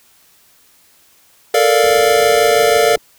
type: chord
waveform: square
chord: Bb major seventh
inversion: third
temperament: equal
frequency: 440 / 466.2 / 587.3 / 698.5 Hz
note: A4 / Bb4 / D5 / F5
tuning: 0 / 0 / 0 / 0 cents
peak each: -16 dBFS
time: 1.54-2.96 s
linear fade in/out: 5 ms
type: low-pass noise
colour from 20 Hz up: white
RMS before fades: -36 dBFS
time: 1.83-2.98 s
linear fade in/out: 2 ms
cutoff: 470 Hz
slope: 24 dB/octave
effects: white hiss -51 dBFS RMS until 3.18 s